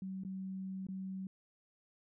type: tone with dropouts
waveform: sine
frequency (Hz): 190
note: F#3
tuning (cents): +46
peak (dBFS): -39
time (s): 0.02-1.27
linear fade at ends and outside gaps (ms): 2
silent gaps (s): 0.236-0.249 / 0.868-0.886
effects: none